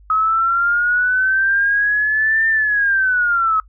sine linear two-way sweep, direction up then down, 1273 to 1800 to 1273 Hz, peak -13 dBFS, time 0.1-3.6 s, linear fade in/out 2 ms, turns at 2.48 s, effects noise-tail reverb RT60 0.1 s tail -22 dB re dry + added 50 Hz sine -43 dBFS peak until 3.68 s

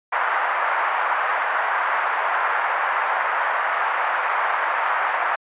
pink band-pass noise, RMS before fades -22 dBFS, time 0.12-5.36 s, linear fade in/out 10 ms, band 790 to 1800 Hz, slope 24 dB/octave, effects resampled to 8000 Hz

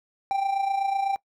triangle tone with amplitude modulation, 786 Hz, G5, 4 cents sharp, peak -18 dBFS, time 0.31-1.16 s, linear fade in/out 0 ms, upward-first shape sine, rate 28 Hz, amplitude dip 60%, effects noise-tail reverb RT60 0.1 s tail -21 dB re dry

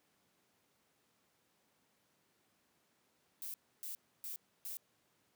violet noise bursts, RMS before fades -44 dBFS, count 4, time 3.42-4.77 s, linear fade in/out 0 ms, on 120 ms, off 290 ms, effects pink hiss -75 dBFS RMS until 5.35 s + high-pass 150 Hz 12 dB/octave

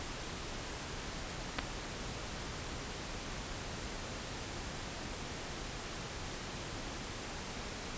clicks, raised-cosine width 0.3 ms, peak -18 / -15 dBFS, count 2, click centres 1.586 / 1.59 s, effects pink hiss -42 dBFS RMS until 7.97 s + resampled to 16000 Hz

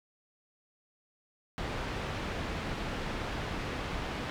pink low-pass noise, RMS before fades -36 dBFS, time 1.58-4.3 s, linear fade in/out 0 ms, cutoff 3100 Hz, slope 12 dB/octave, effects none

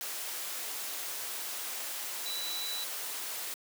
sine tone in noise, 3951 Hz, B7, in tune, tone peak -36 dBFS, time 2.26-2.84 s, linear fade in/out 0 ms, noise white, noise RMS -38 dBFS, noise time 0.01-3.54 s, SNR -1 dB, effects high-pass 400 Hz 12 dB/octave

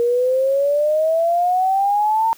sine exponential sweep, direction up, 470 to 915 Hz, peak -14 dBFS, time 0-2.33 s, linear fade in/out 0 ms, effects white hiss -47 dBFS RMS until 2.37 s

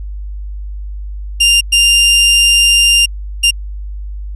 sawtooth tone bursts at uneven times, 2794 Hz, F7, in tune, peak -3 dBFS, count 3, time 1.4-1.61 / 1.72-3.06 / 3.43-3.51 s, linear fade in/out 10 ms, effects added 50 Hz sine -21 dBFS peak until 4.35 s + resampled to 24000 Hz

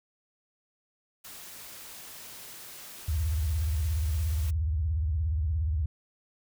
white noise, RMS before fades -45 dBFS, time 1.24-4.51 s, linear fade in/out 10 ms
sine tone with vibrato, 77.78 Hz, D#2, in tune, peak -25 dBFS, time 3.08-5.86 s, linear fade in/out 5 ms, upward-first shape sine, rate 17 Hz, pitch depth 230 cents each way
effects none

